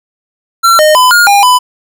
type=tone with pitch steps; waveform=square; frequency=1357 / 614 / 1007 / 1425 / 807 / 999 Hz; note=E6 / D#5 / B5 / F6 / G#5 / B5; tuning=+50 / -23 / +33 / +34 / -50 / +20 cents; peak=-4 dBFS; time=0.63-1.59 s; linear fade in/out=20 ms; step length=160 ms; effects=none